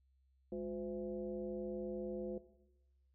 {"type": "tone with frequency modulation", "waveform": "sine", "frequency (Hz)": 359.2, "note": "F4", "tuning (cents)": 49, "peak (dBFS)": -39, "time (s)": [0.52, 2.38], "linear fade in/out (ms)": 2, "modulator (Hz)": 153, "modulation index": 1.2, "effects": ["noise-tail reverb RT60 1.0 s tail -17 dB re dry", "added 66 Hz sine -70 dBFS peak until 3.14 s"]}